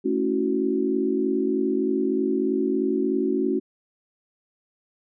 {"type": "chord", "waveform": "sine", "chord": "F# minor seventh", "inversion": "first", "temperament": "equal with one note detuned", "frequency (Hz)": [220, 277.2, 326.8, 370], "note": ["A3", "C#4", "E4", "F#4"], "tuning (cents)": [0, 0, -15, 0], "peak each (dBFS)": [-28, -25, -29, -24], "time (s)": [0.04, 3.6], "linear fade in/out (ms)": 20, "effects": []}